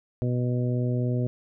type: harmonic tone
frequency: 123.47 Hz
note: B2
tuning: in tune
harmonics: 1 / 2 / 3 / 4 / 5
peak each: -24 / -30 / -34 / -36 / -38 dBFS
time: 0.22-1.27 s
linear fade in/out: 0 ms
effects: none